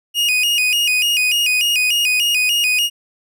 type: tone with vibrato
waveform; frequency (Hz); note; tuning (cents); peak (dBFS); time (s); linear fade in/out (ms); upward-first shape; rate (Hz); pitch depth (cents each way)
40% pulse; 2668; E7; +20; -13; 0.14-2.9; 50; square; 3.4; 120
effects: none